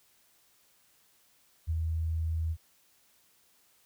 sine tone with ADSR envelope, 80.9 Hz, E2, 32 cents flat, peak -26 dBFS, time 1.67-2.57 s, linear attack 30 ms, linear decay 39 ms, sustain -2 dB, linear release 59 ms, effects white hiss -66 dBFS RMS until 3.85 s

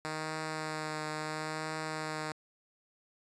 5% pulse tone with vibrato, 155.56 Hz, D#3, in tune, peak -24 dBFS, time 0.05-2.32 s, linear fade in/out 0 ms, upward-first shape triangle, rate 0.73 Hz, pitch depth 19 cents each way, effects resampled to 22050 Hz

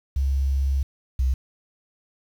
sine tone pair in turn, 67.9 / 64.57 Hz, C#2 / C2, -35 / -22 cents, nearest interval minor second, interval 87 cents, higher first, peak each -19 / -18 dBFS, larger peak second, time 0.16-0.83 / 1.19-1.34 s, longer first, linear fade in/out 5 ms, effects 8-bit

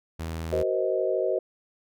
sawtooth tone, 81.4 Hz, E2, 21 cents flat, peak -27 dBFS, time 0.19-0.63 s, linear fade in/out 10 ms
sine chord, C half-diminished seventh, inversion second, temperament just, 376.7 / 470.9 / 523.3 / 627.9 Hz, Gb4 / Bb4 / C5 / Eb5, +31 / +18 / 0 / +16 cents, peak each -28 / -30 / -28 / -28 dBFS, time 0.52-1.39 s, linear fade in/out 5 ms
effects none

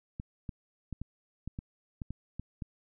clicks, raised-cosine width 5 ms, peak -25 dBFS, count 10, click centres 0.199 / 0.492 / 0.927 / 1.016 / 1.476 / 1.589 / 2.018 / 2.106 / 2.396 / 2.622 s, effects none

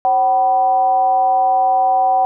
sine tone with frequency modulation, 760 Hz, F#5, 46 cents sharp, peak -11 dBFS, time 0.05-2.25 s, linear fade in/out 0 ms, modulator 222 Hz, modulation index 0.43, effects none

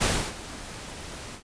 pink noise with ADSR envelope, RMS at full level -22 dBFS, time 0-1.43 s, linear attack 23 ms, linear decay 300 ms, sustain -17 dB, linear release 100 ms, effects resampled to 22050 Hz

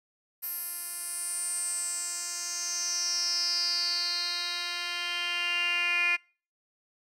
10% pulse tone with band-pass filter sweep, 349.2 Hz, F4, in tune, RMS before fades -31 dBFS, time 0.42-6.17 s, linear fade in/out 20 ms, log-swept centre 12000 to 2400 Hz, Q 8.1, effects noise-tail reverb RT60 0.4 s tail -26 dB re dry

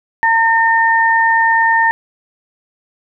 sine tone pair together, 909.5 / 1819 Hz, A#5 / A#6, -43 / -43 cents, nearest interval octave, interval 1200 cents, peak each -12 dBFS, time 0.23-1.91 s, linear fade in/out 0 ms, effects none

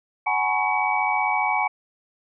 sine tone cluster, 749 / 844 / 956 / 1099 / 2274 Hz, F#5 / G#5 / A#5 / C#6 / C#7, +21 / +28 / +43 / -15 / +44 cents, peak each -26 / -24 / -29 / -29 / -25 dBFS, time 0.26-1.68 s, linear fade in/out 10 ms, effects none

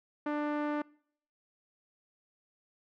sawtooth tone with low-pass filter, 296.3 Hz, D4, 15 cents sharp, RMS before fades -33 dBFS, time 0.26-0.82 s, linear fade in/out 5 ms, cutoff 1500 Hz, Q 1.1, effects noise-tail reverb RT60 0.6 s tail -24 dB re dry

